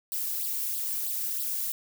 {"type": "noise with flanger", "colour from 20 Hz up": "violet", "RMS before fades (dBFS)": -31, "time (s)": [0.12, 1.72], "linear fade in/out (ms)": 0, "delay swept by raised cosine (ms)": [0.22, 1.82], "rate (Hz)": 3.1, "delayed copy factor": 1, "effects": []}